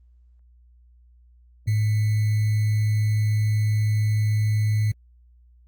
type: tone with sample-and-hold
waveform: sine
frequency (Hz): 107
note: A2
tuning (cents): -48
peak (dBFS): -18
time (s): 1.67-4.92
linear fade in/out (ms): 10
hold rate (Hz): 2100
effects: added 60 Hz sine -51 dBFS peak until 5.67 s + Opus 24 kbps